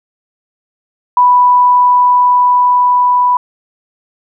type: tone with level ramp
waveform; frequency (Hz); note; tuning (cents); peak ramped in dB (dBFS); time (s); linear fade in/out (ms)
sine; 987.8; B5; 0; -4 to -7; 1.17-3.37; 2
effects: none